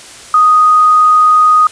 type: tone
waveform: sine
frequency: 1244.5 Hz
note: D#6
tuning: in tune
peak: -4 dBFS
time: 0.34-1.67 s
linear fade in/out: 2 ms
effects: white hiss -33 dBFS RMS until 1.71 s + resampled to 22050 Hz